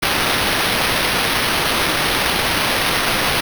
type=noise with sample-and-hold; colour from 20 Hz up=violet; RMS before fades=-18 dBFS; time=0.02-3.41 s; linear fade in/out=10 ms; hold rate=7350 Hz; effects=none